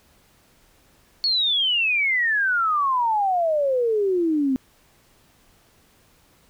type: exponential sweep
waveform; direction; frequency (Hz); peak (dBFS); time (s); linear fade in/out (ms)
sine; down; 4435 to 255.7; -18; 1.24-4.56; 0
effects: pink hiss -58 dBFS RMS until 6.49 s